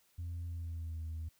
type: tone with pitch glide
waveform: sine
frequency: 85.5 to 80.24 Hz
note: F2 to E2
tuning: -36 to -46 cents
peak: -36 dBFS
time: 0.18-1.29 s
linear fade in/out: 10 ms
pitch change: -110 cents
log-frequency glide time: 0.45-1.02 s
effects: tanh soft clip ceiling -36 dBFS + white hiss -71 dBFS RMS until 1.39 s